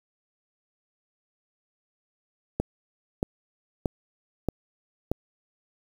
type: click train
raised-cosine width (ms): 2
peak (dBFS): -11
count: 5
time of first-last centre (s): 2.6-5.116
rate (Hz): 1.59
effects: 7-bit